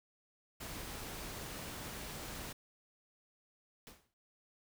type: noise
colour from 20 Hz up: pink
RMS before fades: -45 dBFS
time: 0.6-2.53 s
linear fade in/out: 10 ms
type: noise with exponential decay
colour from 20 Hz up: pink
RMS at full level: -50 dBFS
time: 3.87-4.14 s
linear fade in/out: 0 ms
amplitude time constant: 57 ms
effects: none